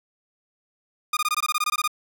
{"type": "tone bursts", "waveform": "sawtooth", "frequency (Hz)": 1221, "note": "D#6", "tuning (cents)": -33, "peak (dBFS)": -17, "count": 13, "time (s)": [1.13, 1.877], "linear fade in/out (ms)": 5, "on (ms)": 39, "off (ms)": 20, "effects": []}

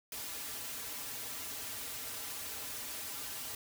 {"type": "noise with comb filter", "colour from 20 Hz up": "white", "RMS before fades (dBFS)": -42, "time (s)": [0.12, 3.55], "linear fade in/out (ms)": 2, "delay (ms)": 5.5, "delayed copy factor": -1, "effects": []}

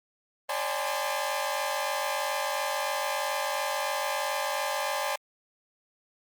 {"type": "tone cluster", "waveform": "sawtooth", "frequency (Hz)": [555, 602, 804, 867, 1026], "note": ["C#5", "D5", "G5", "A5", "C6"], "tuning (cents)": [2, 43, 44, -26, -34], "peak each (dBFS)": -31, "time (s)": [0.49, 5.16], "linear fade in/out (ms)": 5, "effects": ["Opus 32 kbps"]}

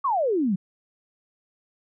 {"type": "exponential sweep", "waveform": "sine", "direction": "down", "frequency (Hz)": [1174.7, 174.61], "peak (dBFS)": -20, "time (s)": [0.04, 0.56], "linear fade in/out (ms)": 10, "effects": []}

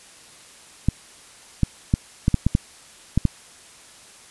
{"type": "clicks", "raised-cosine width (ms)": 5, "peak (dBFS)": -4, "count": 9, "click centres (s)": [0.886, 1.633, 1.939, 2.281, 2.343, 2.466, 2.551, 3.176, 3.253], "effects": ["white hiss -47 dBFS RMS until 4.3 s", "resampled to 24000 Hz"]}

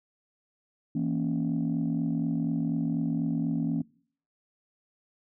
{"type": "chord", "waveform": "sine", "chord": "A# diminished", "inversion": "second", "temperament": "equal", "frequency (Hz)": [164.81, 233.1, 277.2], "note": ["E3", "A#3", "C#4"], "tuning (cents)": [0, 0, 0], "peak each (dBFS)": -29, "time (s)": [0.95, 3.82], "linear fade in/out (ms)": 5, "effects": ["noise-tail reverb RT60 0.5 s tail -22 dB re dry", "tanh soft clip ceiling -20 dBFS"]}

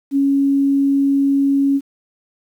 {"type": "tone", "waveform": "sine", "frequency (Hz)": 277.2, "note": "C#4", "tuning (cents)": 0, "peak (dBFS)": -12, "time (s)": [0.11, 1.81], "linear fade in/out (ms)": 50, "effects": ["8-bit"]}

